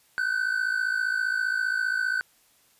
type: tone pair together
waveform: triangle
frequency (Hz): 1486 / 1541.1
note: F#6 / G6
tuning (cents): +7 / -30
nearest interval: minor second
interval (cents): 63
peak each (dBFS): -25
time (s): 0.18-2.21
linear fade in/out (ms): 0
effects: white hiss -62 dBFS RMS until 2.79 s + resampled to 32000 Hz